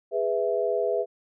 sine chord, E major, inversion first, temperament just, 412 / 494.4 / 659.3 Hz, G#4 / B4 / E5, -14 / +2 / 0 cents, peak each -27 dBFS, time 0.11-1.06 s, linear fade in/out 50 ms, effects none

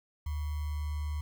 sine tone with sample-and-hold, 74.7 Hz, D2, 30 cents sharp, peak -31 dBFS, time 0.26-1.21 s, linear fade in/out 5 ms, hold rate 1050 Hz, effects none

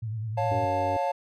sine tone with vibrato, 110 Hz, A2, in tune, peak -29 dBFS, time 0.02-0.65 s, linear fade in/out 10 ms, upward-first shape sine, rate 9.8 Hz, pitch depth 76 cents each way
triangle chord, Db augmented, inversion none, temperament equal with one note detuned, 554.4 / 705.8 / 880 Hz, Db5 / F5 / A5, 0 / +18 / 0 cents, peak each -27 dBFS, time 0.37-1.12 s, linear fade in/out 10 ms
harmonic tone, 95 Hz, F#2, 46 cents sharp, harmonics 1 / 3 / 4 / 5, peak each -33 / -36 / -40 / -41 dBFS, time 0.51-0.97 s, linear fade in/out 5 ms
effects none

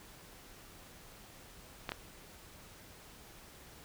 clicks, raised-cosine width 0.3 ms, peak -20 dBFS, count 2, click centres 1.892 / 1.919 s, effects pink hiss -55 dBFS RMS until 3.84 s

